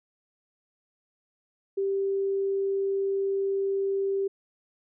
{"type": "tone", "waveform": "sine", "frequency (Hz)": 392, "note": "G4", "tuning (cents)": 0, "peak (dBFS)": -24, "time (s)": [1.77, 4.28], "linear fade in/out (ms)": 10, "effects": []}